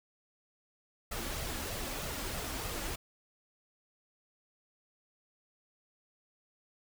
pink noise with flanger, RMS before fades -38 dBFS, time 1.11-2.96 s, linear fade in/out 10 ms, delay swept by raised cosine 1.5 to 3.6 ms, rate 3.2 Hz, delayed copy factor +0.5, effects none

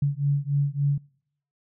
sine beating tone pair, 140.6 / 144.1 Hz, C#3 / D3, +25 / -33 cents, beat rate 3.5 Hz, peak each -24 dBFS, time 0.02-0.98 s, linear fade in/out 5 ms, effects noise-tail reverb RT60 0.7 s tail -26 dB re dry

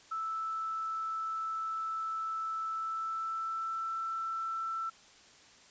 sine tone with pitch glide, 1317 to 1333.1 Hz, E6 to E6, -2 to +19 cents, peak -33 dBFS, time 0.11-4.9 s, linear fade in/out 10 ms, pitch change +21 cents, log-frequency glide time 2.67-3.96 s, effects white hiss -58 dBFS RMS until 5.7 s + resampled to 16000 Hz

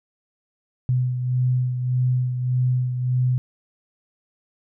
sine beating tone pair, 125.9 / 127.6 Hz, B2 / C3, +34 / -43 cents, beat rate 1.7 Hz, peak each -19 / -28 dBFS, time 0.89-3.38 s, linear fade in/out 0 ms, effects none

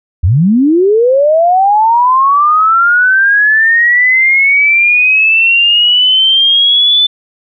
sine linear sweep, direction up, 72.8 to 3520 Hz, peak -5 dBFS, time 0.23-7.07 s, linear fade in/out 10 ms, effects none

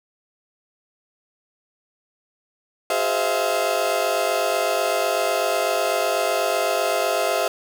35% pulse tone cluster, 373 / 417.4 / 521 / 641 / 689 Hz, F#4 / G#4 / C5 / E5 / F5, +14 / +9 / -7 / -49 / -24 cents, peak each -30 / -27 / -25 / -22 / -23 dBFS, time 2.9-7.48 s, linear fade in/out 2 ms, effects none

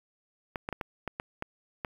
clicks, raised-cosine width 0.5 ms, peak -18 dBFS, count 8, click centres 0.558 / 0.689 / 0.727 / 0.812 / 1.077 / 1.199 / 1.424 / 1.848 s, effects 8-bit

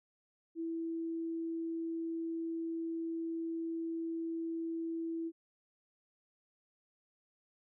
sine tone, 329.6 Hz, E4, in tune, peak -35 dBFS, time 0.55-5.32 s, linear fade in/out 50 ms, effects none

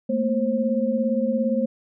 sine tone cluster, 219.3 / 236.7 / 531 Hz, A3 / A#3 / C5, -6 / +27 / +25 cents, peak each -24 dBFS, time 0.09-1.66 s, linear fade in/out 10 ms, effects none

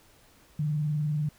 sine tone with vibrato, 150.3 Hz, D3, 40 cents sharp, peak -25 dBFS, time 0.59-1.29 s, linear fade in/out 5 ms, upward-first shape sine, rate 20 Hz, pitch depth 79 cents each way, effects pink hiss -59 dBFS RMS until 1.38 s

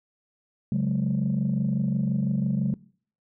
sine chord, C# suspended fourth, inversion none, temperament equal with one note detuned, 138.59 / 185 / 210.8 Hz, C#3 / F#3 / G#3, 0 / 0 / +26 cents, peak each -25 dBFS, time 0.72-2.74 s, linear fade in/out 2 ms, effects noise-tail reverb RT60 0.5 s tail -22 dB re dry + tanh soft clip ceiling -17 dBFS

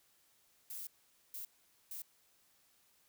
violet noise bursts at uneven times, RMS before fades -45 dBFS, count 3, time 0.7-0.87 / 1.34-1.45 / 1.91-2.02 s, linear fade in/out 2 ms, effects white hiss -71 dBFS RMS until 3.08 s

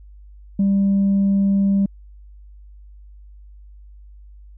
sine tone, 197.4 Hz, G3, 12 cents sharp, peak -12 dBFS, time 0.59-1.86 s, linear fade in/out 5 ms, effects tanh soft clip ceiling -12 dBFS + added 50 Hz sine -40 dBFS peak until 4.57 s

